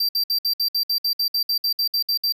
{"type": "tone bursts", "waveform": "square", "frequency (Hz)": 4699, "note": "D8", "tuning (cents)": 0, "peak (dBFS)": -19, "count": 16, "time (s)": [0, 2.324], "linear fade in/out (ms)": 5, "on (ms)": 89, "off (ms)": 60, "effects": []}